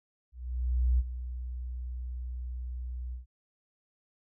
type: tone with ADSR envelope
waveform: sine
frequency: 61.74 Hz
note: B1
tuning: in tune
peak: -21 dBFS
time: 0.32-3.26 s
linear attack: 670 ms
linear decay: 35 ms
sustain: -13 dB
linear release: 130 ms
effects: none